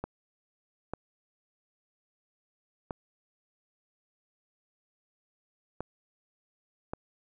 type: clicks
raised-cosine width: 1 ms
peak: -20 dBFS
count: 5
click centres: 0.04 / 0.936 / 2.908 / 5.806 / 6.935 s
effects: none